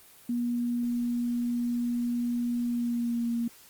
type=tone with pitch glide; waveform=sine; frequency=240 to 234.5 Hz; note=B3 to A#3; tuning=-49 to +11 cents; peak=-26 dBFS; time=0.29-3.48 s; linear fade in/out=5 ms; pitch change=-40 cents; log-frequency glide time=2.65-3.3 s; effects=white hiss -54 dBFS RMS until 3.69 s + Opus 24 kbps